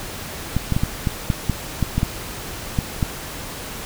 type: clicks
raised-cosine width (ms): 5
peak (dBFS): -6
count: 12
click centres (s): 0.566 / 0.723 / 0.765 / 0.835 / 1.072 / 1.302 / 1.497 / 1.827 / 1.98 / 2.031 / 2.788 / 3.028
effects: pink hiss -32 dBFS RMS until 3.85 s